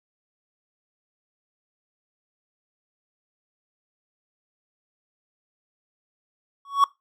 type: tone with exponential growth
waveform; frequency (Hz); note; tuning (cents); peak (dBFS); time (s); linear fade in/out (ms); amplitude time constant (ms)
triangle; 1117; C#6; +13; -8; 6.65-6.84; 2; 41
effects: noise-tail reverb RT60 0.2 s tail -21 dB re dry